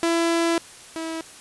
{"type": "tone pair in turn", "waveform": "sawtooth", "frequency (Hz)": [334.9, 324.8], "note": ["E4", "E4"], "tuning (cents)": [27, -26], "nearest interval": "minor second", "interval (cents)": 53, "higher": "first", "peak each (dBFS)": [-15, -24], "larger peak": "first", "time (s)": [[0.03, 0.58], [0.96, 1.21]], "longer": "first", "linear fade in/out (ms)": 0, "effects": ["white hiss -44 dBFS RMS until 1.4 s", "resampled to 24000 Hz"]}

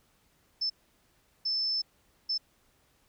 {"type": "tone bursts at uneven times", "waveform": "sine", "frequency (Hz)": 5274, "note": "E8", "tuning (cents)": 0, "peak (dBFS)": -27, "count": 3, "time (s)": [[0.61, 0.7], [1.45, 1.82], [2.29, 2.38]], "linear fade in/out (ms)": 10, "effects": ["pink hiss -68 dBFS RMS until 3.08 s"]}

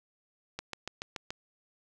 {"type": "click train", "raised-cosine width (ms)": 0.2, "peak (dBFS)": -19, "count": 6, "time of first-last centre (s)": [0.59, 1.305], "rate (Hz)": 6.99, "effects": []}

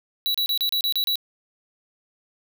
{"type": "tone bursts", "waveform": "square", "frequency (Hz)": 3925, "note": "B7", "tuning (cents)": -11, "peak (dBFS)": -21, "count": 8, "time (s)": [0.26, 1.156], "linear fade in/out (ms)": 0, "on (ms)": 84, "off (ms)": 32, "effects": []}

